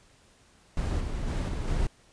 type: noise with level steps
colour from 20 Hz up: brown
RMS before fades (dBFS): -28 / -32 / -28 / -31 / -27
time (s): 0.77-1.87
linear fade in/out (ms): 2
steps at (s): 1 / 1.27 / 1.48 / 1.67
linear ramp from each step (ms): 10
effects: pink hiss -60 dBFS RMS until 2.12 s + resampled to 22050 Hz